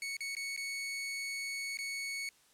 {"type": "tone with dropouts", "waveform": "sawtooth", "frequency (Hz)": 2218, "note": "C#7", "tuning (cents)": 0, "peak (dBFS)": -33, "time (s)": [0.02, 2.29], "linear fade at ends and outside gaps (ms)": 1, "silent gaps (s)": [[0.168, 0.206], [0.351, 0.367], [0.564, 0.575], [1.772, 1.788]], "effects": ["white hiss -66 dBFS RMS until 2.53 s", "low-pass 11000 Hz 12 dB/octave"]}